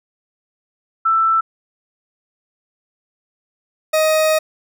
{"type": "tone pair in turn", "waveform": ["sine", "40% pulse"], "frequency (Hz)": [1328, 626.7], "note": ["E6", "D#5"], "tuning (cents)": [12, 12], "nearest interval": "octave + minor second", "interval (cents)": 1300, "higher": "first", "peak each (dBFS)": -12, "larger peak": "neither", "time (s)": [[1.05, 1.41], [3.93, 4.39]], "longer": "second", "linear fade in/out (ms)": 10, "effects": []}